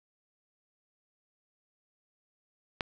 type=click; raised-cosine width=0.3 ms; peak=-14 dBFS; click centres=2.808 s; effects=none